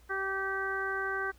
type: harmonic tone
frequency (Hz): 387.4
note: G4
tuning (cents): -20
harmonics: 1 / 2 / 3 / 4 / 5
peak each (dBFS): -37 / -41 / -38 / -33 / -42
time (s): 0.09-1.32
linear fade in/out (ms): 20
effects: added 60 Hz sine -57 dBFS peak until 1.38 s + pink hiss -64 dBFS RMS until 1.38 s